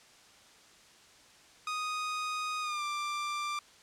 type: tone with pitch glide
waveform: sawtooth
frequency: 1244.5 to 1182.1 Hz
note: D#6 to D6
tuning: 0 to +11 cents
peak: -29 dBFS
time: 1.67-3.59 s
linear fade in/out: 2 ms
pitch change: -89 cents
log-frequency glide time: 2.61-2.83 s
effects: white hiss -58 dBFS RMS until 3.82 s + low-pass 7000 Hz 12 dB/octave